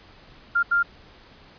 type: tone bursts at uneven times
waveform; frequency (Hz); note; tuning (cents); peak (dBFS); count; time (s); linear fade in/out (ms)
sine; 1396.9; F6; 0; -17; 2; 0.55-0.63 / 0.71-0.83; 10
effects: pink hiss -50 dBFS RMS until 1.58 s + resampled to 11025 Hz